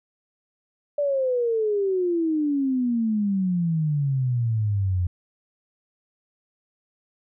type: exponential sweep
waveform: sine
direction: down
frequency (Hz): 588 to 87.31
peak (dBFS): -20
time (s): 0.98-5.07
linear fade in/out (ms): 5
effects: none